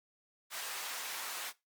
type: high-pass noise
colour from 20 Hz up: pink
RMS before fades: -41 dBFS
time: 0.5-1.53 s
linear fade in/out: 50 ms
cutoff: 990 Hz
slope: 12 dB/octave
effects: noise-tail reverb RT60 0.2 s tail -18 dB re dry + Opus 48 kbps